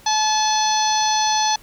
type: harmonic tone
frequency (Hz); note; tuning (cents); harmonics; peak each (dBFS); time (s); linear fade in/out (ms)
862; A5; -36; 1 / 2 / 3 / 4 / 5 / 6 / 7; -18 / -30 / -33 / -27 / -25 / -31 / -24; 0.06-1.56; 5
effects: pink hiss -48 dBFS RMS until 1.62 s